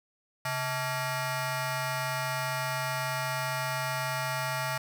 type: ring-modulated tone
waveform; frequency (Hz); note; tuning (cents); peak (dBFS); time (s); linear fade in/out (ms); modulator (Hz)
15% pulse; 507; B4; +45; -20; 0.45-4.78; 5; 371
effects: none